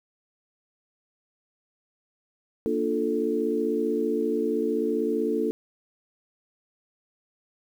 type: chord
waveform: sine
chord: Bb major seventh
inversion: none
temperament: equal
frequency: 233.1 / 293.7 / 349.2 / 440 Hz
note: Bb3 / D4 / F4 / A4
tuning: 0 / 0 / 0 / 0 cents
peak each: -30 / -29 / -30 / -26 dBFS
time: 2.66-5.51 s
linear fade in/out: 0 ms
effects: 9-bit